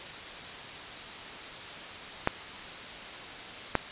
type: clicks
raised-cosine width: 0.5 ms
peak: -8 dBFS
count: 2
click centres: 2.274 / 3.753 s
effects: white hiss -41 dBFS RMS until 3.91 s + resampled to 8000 Hz

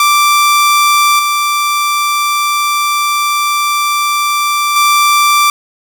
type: tone with level steps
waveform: sawtooth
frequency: 1174.7 Hz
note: D6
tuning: in tune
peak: -3 / -7 / -3 dBFS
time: 0-5.5 s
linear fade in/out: 2 ms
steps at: 1.19 / 4.76 s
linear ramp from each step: 2 ms
effects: none

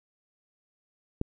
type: click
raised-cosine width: 3 ms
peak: -15 dBFS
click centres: 1.214 s
effects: none

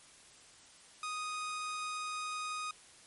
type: tone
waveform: sawtooth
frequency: 1244.5 Hz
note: D#6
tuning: in tune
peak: -33 dBFS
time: 1.03-2.71 s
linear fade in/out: 2 ms
effects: white hiss -58 dBFS RMS until 3.06 s + MP3 48 kbps

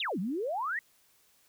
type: exponential two-way sweep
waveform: sine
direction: down then up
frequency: 3994 to 170 to 1991 Hz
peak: -30 dBFS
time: 0-0.79 s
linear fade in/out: 2 ms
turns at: 0.19 s
effects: white hiss -66 dBFS RMS until 1.48 s

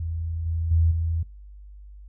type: tone with level steps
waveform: sine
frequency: 82.41 Hz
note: E2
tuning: in tune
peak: -26 / -23 / -16 / -22 dBFS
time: 0-1.23 s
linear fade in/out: 5 ms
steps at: 0.46 / 0.71 / 0.91 s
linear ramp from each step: 5 ms
effects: noise-tail reverb RT60 0.3 s tail -26 dB re dry + added 50 Hz sine -41 dBFS peak until 2.08 s

